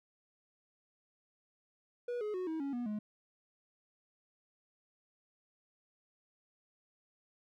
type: tone with pitch steps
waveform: triangle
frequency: 484.9 / 422.1 / 367.5 / 319.9 / 278.5 / 242.4 / 211.1 Hz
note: B4 / G#4 / F#4 / D#4 / C#4 / B3 / G#3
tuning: -32 / +28 / -12 / +48 / +8 / -32 / +29 cents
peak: -33 dBFS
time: 2.08-2.99 s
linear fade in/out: 5 ms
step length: 130 ms
effects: none